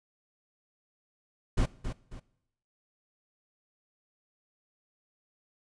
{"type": "noise with echo", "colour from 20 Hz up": "brown", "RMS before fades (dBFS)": -25, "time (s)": [1.57, 1.66], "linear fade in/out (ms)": 10, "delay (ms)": 270, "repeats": 2, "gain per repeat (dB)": -9, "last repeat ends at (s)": 2.2, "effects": ["noise-tail reverb RT60 0.8 s tail -20 dB re dry", "resampled to 22050 Hz"]}